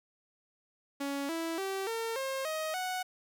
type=tone with pitch steps; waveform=sawtooth; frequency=280 / 329.2 / 386.9 / 454.9 / 534.7 / 628.6 / 738.9 Hz; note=C#4 / E4 / G4 / A#4 / C5 / D#5 / F#5; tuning=+18 / -2 / -23 / -42 / +37 / +18 / -3 cents; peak=-29 dBFS; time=1-3.03 s; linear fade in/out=10 ms; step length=290 ms; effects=none